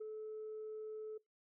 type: tone with ADSR envelope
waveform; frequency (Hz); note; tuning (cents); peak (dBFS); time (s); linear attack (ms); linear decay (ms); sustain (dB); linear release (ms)
sine; 432.8; A4; -29; -39; 0-1.18; 14; 13; -3; 9
effects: noise-tail reverb RT60 0.2 s tail -24 dB re dry + tanh soft clip ceiling -40 dBFS